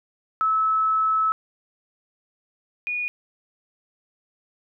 sine tone pair in turn, 1300 / 2454 Hz, E6 / D#7, -24 / -25 cents, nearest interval major seventh, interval 1099 cents, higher second, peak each -18 / -24 dBFS, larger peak first, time 0.41-1.32 / 2.87-3.08 s, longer first, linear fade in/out 0 ms, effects none

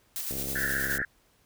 blue noise with tremolo, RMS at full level -33 dBFS, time 0.16-0.98 s, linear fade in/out 0 ms, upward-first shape square, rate 9.4 Hz, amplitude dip 30%
click train, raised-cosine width 2 ms, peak -25 dBFS, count 49, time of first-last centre 0.31-1.017 s, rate 67.9 Hz
white band-pass noise, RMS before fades -31 dBFS, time 0.55-1.05 s, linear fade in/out 5 ms, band 1500 to 1800 Hz, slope 96 dB/octave
effects pink hiss -65 dBFS RMS until 1.45 s

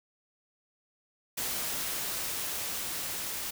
white noise with level ramp, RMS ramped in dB -33 to -36 dBFS, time 1.37-3.51 s, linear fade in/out 10 ms, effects none

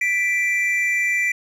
triangle tone pair together, 1975.5 / 2349 Hz, B6 / D7, 0 / 0 cents, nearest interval minor third, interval 300 cents, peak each -19 dBFS, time 0.01-1.32 s, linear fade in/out 5 ms, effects none

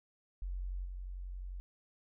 sine tone with level steps, 45.65 Hz, F#1, 23 cents flat, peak -36 / -40 dBFS, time 0.42-1.6 s, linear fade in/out 0 ms, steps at 0.84 s, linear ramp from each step 20 ms, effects none

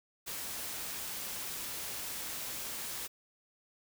white noise, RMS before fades -40 dBFS, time 0.26-3.08 s, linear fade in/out 20 ms, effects none

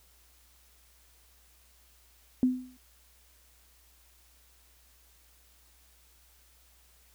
sine tone with exponential decay, 253.7 Hz, B3, 47 cents sharp, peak -18 dBFS, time 2.43-2.77 s, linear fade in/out 1 ms, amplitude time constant 73 ms, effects added 60 Hz sine -63 dBFS peak until 7.14 s + white hiss -63 dBFS RMS until 7.14 s

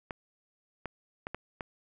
clicks, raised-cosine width 0.5 ms, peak -21 dBFS, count 5, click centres 0.108 / 0.857 / 1.269 / 1.346 / 1.608 s, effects none

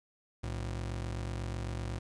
40% pulse ring-modulated tone, 86.4 Hz, F2, 18 cents flat, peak -31 dBFS, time 0.43-1.99 s, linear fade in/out 10 ms, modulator 24 Hz, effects resampled to 22050 Hz + 11-bit

